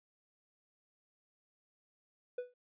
triangle tone with exponential decay, 493.9 Hz, B4, in tune, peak -31 dBFS, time 2.38-2.54 s, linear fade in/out 5 ms, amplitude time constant 34 ms, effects resampled to 8000 Hz

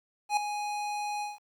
square tone with ADSR envelope, 830.6 Hz, G#5, in tune, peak -22 dBFS, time 0.29-1.39 s, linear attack 80 ms, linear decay 3 ms, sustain -10 dB, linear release 170 ms, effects low-pass 9000 Hz 12 dB/octave + 10-bit

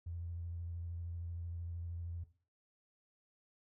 triangle tone with vibrato, 85.3 Hz, F2, 40 cents flat, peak -36 dBFS, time 0.06-2.24 s, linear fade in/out 10 ms, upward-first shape triangle, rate 13 Hz, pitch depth 30 cents each way, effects noise-tail reverb RT60 0.4 s tail -17 dB re dry + tanh soft clip ceiling -38 dBFS

